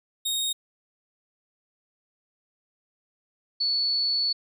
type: tone pair in turn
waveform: sawtooth / sine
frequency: 3729 / 4435 Hz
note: A#7 / C#8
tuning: 0 / 0 cents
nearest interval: minor third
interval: 300 cents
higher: second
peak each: -22 dBFS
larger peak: neither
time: 0.25-0.53 / 3.6-4.33 s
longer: second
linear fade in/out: 10 ms
effects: none